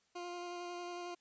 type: tone with vibrato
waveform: 20% pulse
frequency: 351.5 Hz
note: F4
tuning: 11 cents sharp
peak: -37 dBFS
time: 0.15-1.15 s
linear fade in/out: 10 ms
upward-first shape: square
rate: 11 Hz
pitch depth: 10 cents each way
effects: white hiss -75 dBFS RMS until 1.2 s + resampled to 16000 Hz